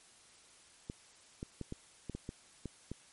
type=clicks; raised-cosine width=3 ms; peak=-27 dBFS; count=9; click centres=0.899 / 1.429 / 1.613 / 1.724 / 2.097 / 2.15 / 2.291 / 2.657 / 2.916 s; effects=white hiss -61 dBFS RMS until 3.12 s + MP3 48 kbps